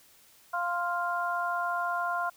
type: harmonic tone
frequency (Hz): 349.2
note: F4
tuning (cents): 0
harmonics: 2 / 3 / 4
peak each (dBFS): -32 / -32 / -32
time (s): 0.53-2.3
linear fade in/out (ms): 10
effects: white hiss -59 dBFS RMS until 2.36 s